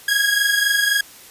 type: tone pair together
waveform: sawtooth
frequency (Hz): 1637.4 / 1661.2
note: G#6 / G#6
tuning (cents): -25 / 0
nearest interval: unison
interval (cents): 25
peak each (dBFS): -15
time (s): 0.08-1.01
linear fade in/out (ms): 5
effects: white hiss -43 dBFS RMS until 1.3 s + resampled to 32000 Hz